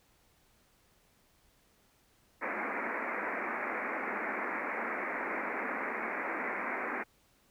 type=band-pass noise; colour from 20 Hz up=white; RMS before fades=-36 dBFS; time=2.41-7.04 s; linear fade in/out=20 ms; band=200 to 2300 Hz; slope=96 dB/octave; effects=pink hiss -68 dBFS RMS until 7.5 s